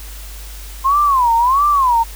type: tone with vibrato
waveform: sine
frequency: 1041 Hz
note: C6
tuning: 9 cents flat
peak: -10 dBFS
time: 0.84-2.04 s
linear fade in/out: 20 ms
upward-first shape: sine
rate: 1.5 Hz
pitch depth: 220 cents each way
effects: added 50 Hz sine -30 dBFS peak until 2.15 s + white hiss -37 dBFS RMS until 2.15 s